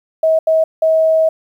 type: tone bursts at uneven times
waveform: sine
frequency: 640 Hz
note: D#5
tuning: 49 cents sharp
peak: -9 dBFS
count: 3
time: 0.23-0.39 / 0.47-0.64 / 0.82-1.29 s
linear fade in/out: 5 ms
effects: 8-bit